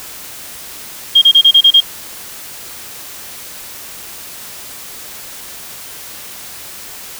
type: tone bursts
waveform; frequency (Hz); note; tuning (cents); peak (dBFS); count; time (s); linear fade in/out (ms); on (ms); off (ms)
sine; 3227; G7; +50; -3; 7; 1.15-1.806; 10; 68; 30
effects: white hiss -31 dBFS RMS until 7.19 s